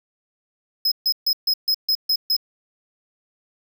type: tone bursts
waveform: square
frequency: 5110 Hz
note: D#8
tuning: 45 cents sharp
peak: -17 dBFS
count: 8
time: 0.85-2.366 s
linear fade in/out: 5 ms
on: 67 ms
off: 140 ms
effects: none